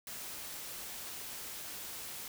white noise, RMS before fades -44 dBFS, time 0.07-2.28 s, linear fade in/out 2 ms, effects none

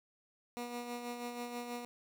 15% pulse tone with tremolo, 241.3 Hz, B3, 40 cents flat, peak -32 dBFS, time 0.57-1.85 s, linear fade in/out 0 ms, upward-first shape sine, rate 6.2 Hz, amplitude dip 45%, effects none

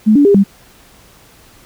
sine tone with pitch steps, 215.3 / 287.4 / 402.4 / 197.9 Hz, A3 / D4 / G4 / G3, -37 / -37 / +45 / +17 cents, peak -5 dBFS, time 0.06-0.44 s, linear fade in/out 20 ms, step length 95 ms, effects pink hiss -45 dBFS RMS until 1.65 s

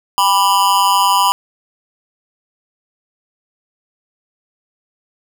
square tone with amplitude modulation, 988 Hz, B5, in tune, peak -7 dBFS, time 0.18-1.32 s, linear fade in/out 0 ms, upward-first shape sine, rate 188 Hz, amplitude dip 90%, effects none

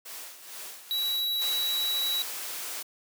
white noise with tremolo, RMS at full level -40 dBFS, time 0.05-1.56 s, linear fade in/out 10 ms, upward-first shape sine, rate 2.2 Hz, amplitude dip 65%
square tone, 3904 Hz, B7, 21 cents flat, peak -27 dBFS, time 0.91-2.22 s, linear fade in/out 0 ms
white noise, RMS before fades -36 dBFS, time 1.41-2.83 s, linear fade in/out 10 ms
effects high-pass 400 Hz 12 dB/octave

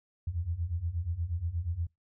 sine beating tone pair, 80.2 / 88.6 Hz, E2 / F2, -47 / +25 cents, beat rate 8.4 Hz, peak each -35 / -32 dBFS, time 0.27-1.87 s, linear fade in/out 5 ms, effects noise-tail reverb RT60 0.2 s tail -25 dB re dry

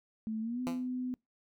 sine tone with pitch glide, 219.6 to 252.3 Hz, A3 to B3, -3 to +37 cents, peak -33 dBFS, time 0.27-1.14 s, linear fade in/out 0 ms, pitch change +240 cents, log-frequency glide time 0.41-0.61 s
10% pulse tone with exponential decay, 170.2 Hz, F3, 44 cents flat, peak -26 dBFS, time 0.67-0.88 s, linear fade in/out 0 ms, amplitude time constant 44 ms
effects noise-tail reverb RT60 0.2 s tail -26 dB re dry

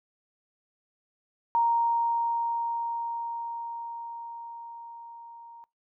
sine tone with level ramp, 932.3 Hz, A#5, in tune, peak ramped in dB -20 to -45 dBFS, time 1.55-5.64 s, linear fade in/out 0 ms, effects noise-tail reverb RT60 0.2 s tail -23 dB re dry

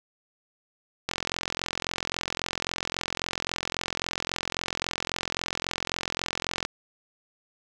click train, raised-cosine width 0.2 ms, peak -10 dBFS, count 244, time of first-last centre 1.09-6.651 s, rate 43.7 Hz, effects none

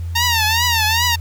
10% pulse tone with vibrato, 914 Hz, A#5, 34 cents flat, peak -6 dBFS, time 0.15-1.16 s, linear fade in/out 10 ms, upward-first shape triangle, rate 2.5 Hz, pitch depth 140 cents each way, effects added 85 Hz sine -22 dBFS peak until 1.2 s + pink hiss -48 dBFS RMS until 1.2 s

